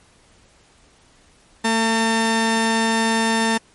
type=tone pair together; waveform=sawtooth; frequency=225 / 900 Hz; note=A3 / A5; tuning=+39 / +39 cents; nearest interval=2 octaves; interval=2400 cents; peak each=-15 dBFS; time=1.64-3.58 s; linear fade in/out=10 ms; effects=pink hiss -54 dBFS RMS until 3.74 s + MP3 48 kbps